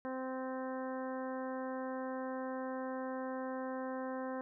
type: harmonic tone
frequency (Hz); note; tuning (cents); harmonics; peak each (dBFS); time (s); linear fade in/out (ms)
260; C4; -11; 1 / 2 / 3 / 4 / 5 / 6 / 7; -41 / -41 / -47 / -47 / -54 / -52 / -55; 0.05-4.41; 0
effects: none